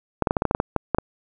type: clicks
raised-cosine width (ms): 1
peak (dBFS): -5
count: 12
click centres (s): 0.223 / 0.272 / 0.309 / 0.368 / 0.421 / 0.453 / 0.511 / 0.549 / 0.601 / 0.763 / 0.947 / 0.985
effects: none